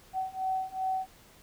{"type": "beating tone pair", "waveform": "sine", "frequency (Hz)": [755, 757.6], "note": ["F#5", "F#5"], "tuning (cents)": [35, 41], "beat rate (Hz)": 2.6, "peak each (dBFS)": [-33, -32], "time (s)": [0.13, 1.07], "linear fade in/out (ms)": 50, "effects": ["pink hiss -57 dBFS RMS until 1.42 s"]}